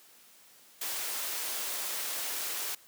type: high-pass noise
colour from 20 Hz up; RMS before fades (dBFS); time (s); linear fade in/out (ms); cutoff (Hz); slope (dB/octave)
white; -35; 0.81-2.75; 5; 380; 12
effects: white hiss -58 dBFS RMS until 2.87 s + high-pass 150 Hz 12 dB/octave